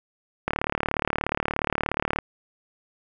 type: click train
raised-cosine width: 0.5 ms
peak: -8 dBFS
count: 64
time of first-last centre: 0.48-2.187 s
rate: 36.9 Hz
effects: none